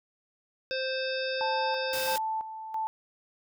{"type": "harmonic tone", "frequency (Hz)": 523.3, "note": "C5", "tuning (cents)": 0, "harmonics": [1, 3, 5, 7, 9, 10], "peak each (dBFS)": [-31, -36, -38, -39, -41, -41], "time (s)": [0.71, 2.16], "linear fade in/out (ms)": 0}
{"type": "tone with tremolo", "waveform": "sine", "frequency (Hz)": 880, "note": "A5", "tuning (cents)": 0, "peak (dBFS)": -28, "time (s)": [1.41, 2.87], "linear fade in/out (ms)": 0, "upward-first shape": "square", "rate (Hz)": 1.5, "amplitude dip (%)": 65}
{"type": "noise", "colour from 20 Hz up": "white", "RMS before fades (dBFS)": -36, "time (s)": [1.93, 2.18], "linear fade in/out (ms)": 2}
{"effects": []}